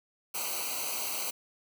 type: noise with comb filter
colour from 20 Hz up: white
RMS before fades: -34 dBFS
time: 0.34-1.31 s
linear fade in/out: 10 ms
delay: 0.57 ms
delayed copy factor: -1
effects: none